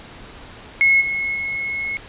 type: tone with level steps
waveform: sine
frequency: 2176 Hz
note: C#7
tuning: 33 cents flat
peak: -11 / -20 / -22 dBFS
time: 0.81-1.97 s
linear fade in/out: 0 ms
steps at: 1 / 1.34 s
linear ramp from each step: 20 ms
effects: pink hiss -40 dBFS RMS until 2.08 s + resampled to 8000 Hz